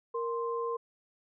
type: tone pair together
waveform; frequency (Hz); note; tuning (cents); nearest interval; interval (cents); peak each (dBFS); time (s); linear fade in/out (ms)
sine; 466.2 / 1046.6; A#4 / C6; 0 / 0; octave + major second; 1400; -32 / -35; 0.14-0.77; 10
effects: none